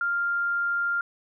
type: tone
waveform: sine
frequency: 1396.9 Hz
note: F6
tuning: in tune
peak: -23 dBFS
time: 0.01-1.01 s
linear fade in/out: 2 ms
effects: none